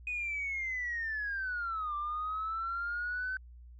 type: linear two-way sweep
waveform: sine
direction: down then up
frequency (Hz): 2500 to 1174.7 to 1531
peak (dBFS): -32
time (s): 0.07-3.37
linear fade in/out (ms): 2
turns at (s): 1.95
effects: tanh soft clip ceiling -28 dBFS + added 60 Hz sine -49 dBFS peak until 3.79 s